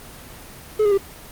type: tone with pitch steps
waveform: triangle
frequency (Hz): 427.8 / 410.6 / 394.1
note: A4 / G#4 / G4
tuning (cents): -49 / -20 / +9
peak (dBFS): -12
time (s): 0.79-0.979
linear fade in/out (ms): 10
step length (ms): 63
effects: pink hiss -40 dBFS RMS until 1.31 s + Opus 24 kbps